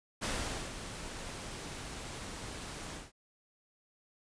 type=noise with ADSR envelope; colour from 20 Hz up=pink; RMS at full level=-34 dBFS; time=0.21-3.12 s; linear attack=26 ms; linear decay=470 ms; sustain=-9 dB; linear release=180 ms; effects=resampled to 22050 Hz